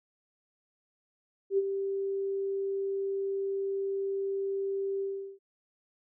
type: tone with ADSR envelope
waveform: sine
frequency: 392 Hz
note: G4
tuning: in tune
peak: -21 dBFS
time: 1.5-5.39 s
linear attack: 79 ms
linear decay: 36 ms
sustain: -8 dB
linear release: 380 ms
effects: none